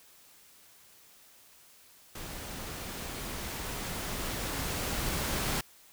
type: noise with level ramp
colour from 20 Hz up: pink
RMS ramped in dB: -42 to -31 dBFS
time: 2.15-5.61 s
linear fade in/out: 5 ms
effects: white hiss -58 dBFS RMS until 5.92 s